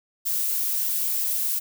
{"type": "noise", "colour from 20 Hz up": "violet", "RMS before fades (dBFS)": -25, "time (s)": [0.25, 1.6], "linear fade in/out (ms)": 20, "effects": []}